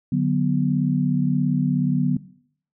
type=chord; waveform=sine; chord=B minor; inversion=first; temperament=just; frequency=148.16 / 185.21 / 246.9 Hz; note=D3 / F#3 / B3; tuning=+16 / +2 / 0 cents; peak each=-22 dBFS; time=0.12-2.17 s; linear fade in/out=5 ms; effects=noise-tail reverb RT60 0.6 s tail -18 dB re dry